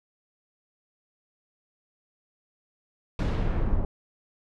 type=noise with low-pass filter sweep; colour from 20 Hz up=brown; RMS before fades=-25 dBFS; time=3.19-3.85 s; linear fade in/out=2 ms; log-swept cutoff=5900 to 780 Hz; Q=0.72; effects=none